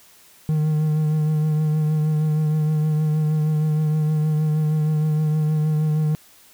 triangle tone with vibrato, 153.9 Hz, D#3, 19 cents flat, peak -15 dBFS, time 0.49-6.15 s, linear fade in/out 0 ms, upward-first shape triangle, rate 6.4 Hz, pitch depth 30 cents each way, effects white hiss -51 dBFS RMS until 6.53 s

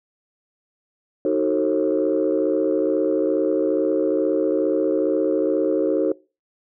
sine chord, D# diminished seventh, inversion none, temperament just, 311.1 / 373.4 / 448 / 537.6 Hz, D#4 / F#4 / A4 / C5, 0 / +16 / +31 / +47 cents, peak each -22 dBFS, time 1.25-6.12 s, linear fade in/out 2 ms, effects noise-tail reverb RT60 0.3 s tail -22 dB re dry + tanh soft clip ceiling -10 dBFS

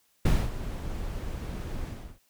brown noise with ADSR envelope, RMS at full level -20 dBFS, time 0.25-2.19 s, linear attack 6 ms, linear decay 240 ms, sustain -14 dB, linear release 340 ms, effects white hiss -68 dBFS RMS until 2.29 s

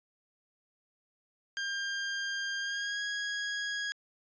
sawtooth tone with pitch glide, 1600 to 1653.6 Hz, G6 to G#6, +35 to -8 cents, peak -29 dBFS, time 1.57-3.92 s, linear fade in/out 0 ms, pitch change +57 cents, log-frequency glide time 2.59-3.02 s, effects resampled to 16000 Hz

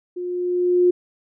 sine tone with level ramp, 357.1 Hz, F4, 39 cents sharp, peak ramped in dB -26 to -11 dBFS, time 0.16-0.91 s, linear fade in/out 10 ms, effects none

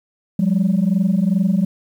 sine tone pair together, 179.1 / 201.6 Hz, F3 / G3, +44 / +49 cents, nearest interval major second, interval 205 cents, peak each -15 dBFS, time 0.39-1.65 s, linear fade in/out 5 ms, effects tanh soft clip ceiling -10 dBFS + 8-bit

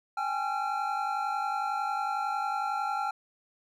triangle tone cluster, 791 / 842 / 1367 Hz, G5 / G#5 / F6, +15 / +24 / -37 cents, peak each -31 dBFS, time 0.17-3.11 s, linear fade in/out 5 ms, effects none

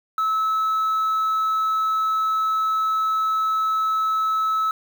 sine tone, 1300 Hz, E6, 24 cents flat, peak -16 dBFS, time 0.18-4.71 s, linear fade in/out 2 ms, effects tanh soft clip ceiling -18 dBFS + 7-bit

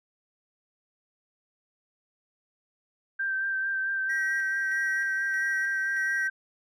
sine tone with vibrato, 1568 Hz, G6, in tune, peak -26 dBFS, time 3.19-6.3 s, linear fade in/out 10 ms, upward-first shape sine, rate 4.5 Hz, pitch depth 22 cents each way
triangle tone with tremolo, 1905 Hz, A#6, 37 cents sharp, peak -28 dBFS, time 4.09-6.28 s, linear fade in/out 10 ms, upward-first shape square, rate 1.6 Hz, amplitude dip 40%
effects none

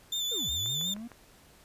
35% pulse tone with vibrato, 3546 Hz, A7, 13 cents sharp, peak -28 dBFS, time 0.12-0.94 s, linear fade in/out 5 ms, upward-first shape sine, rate 5.5 Hz, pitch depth 37 cents each way
triangle linear two-way sweep, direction down then up, 516 to 65.41 to 243.7 Hz, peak -36 dBFS, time 0.31-1.08 s, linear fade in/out 10 ms, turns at 0.5 s
click train, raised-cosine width 0.5 ms, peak -32 dBFS, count 4, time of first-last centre 0.66-1.117 s, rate 6.56 Hz
effects pink hiss -58 dBFS RMS until 1.64 s + resampled to 32000 Hz

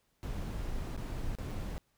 brown noise with dropouts, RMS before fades -37 dBFS, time 0.23-1.78 s, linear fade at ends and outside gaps 0 ms, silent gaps 0.965-0.976 / 1.351-1.386 / 1.51-1.515 s, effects pink hiss -75 dBFS RMS until 1.97 s

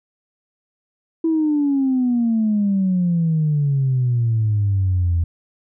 sine exponential sweep, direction down, 329.6 to 82.7 Hz, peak -14 dBFS, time 1.24-5.24 s, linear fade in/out 5 ms, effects tanh soft clip ceiling -11 dBFS

